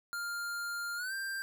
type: tone with pitch glide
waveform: square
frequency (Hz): 1400 to 1580.6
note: F6 to G6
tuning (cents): +4 to +14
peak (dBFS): -36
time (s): 0.13-1.42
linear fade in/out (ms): 0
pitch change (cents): +210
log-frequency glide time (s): 0.96-1.13
effects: 13-bit